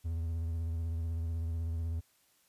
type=tone with vibrato; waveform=triangle; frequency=82.41 Hz; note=E2; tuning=in tune; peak=-30 dBFS; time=0.04-2.01 s; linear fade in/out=20 ms; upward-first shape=sine; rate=16 Hz; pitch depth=43 cents each way; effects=white hiss -69 dBFS RMS until 2.48 s + resampled to 32000 Hz